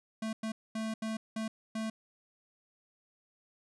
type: tone bursts at uneven times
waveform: square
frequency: 220.7 Hz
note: A3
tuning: 5 cents sharp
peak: -34 dBFS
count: 6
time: 0.22-0.33 / 0.43-0.52 / 0.75-0.94 / 1.02-1.17 / 1.36-1.48 / 1.75-1.9 s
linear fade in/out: 5 ms
effects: resampled to 24000 Hz